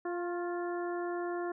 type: harmonic tone with a mistuned harmonic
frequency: 349.2 Hz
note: F4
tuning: in tune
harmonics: 1 / 2 / 3 / 4 / 5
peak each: -34 / -40 / -44 / -46 / -48 dBFS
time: 0.05-1.52 s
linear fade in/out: 5 ms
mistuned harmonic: 3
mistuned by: +34 cents
effects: none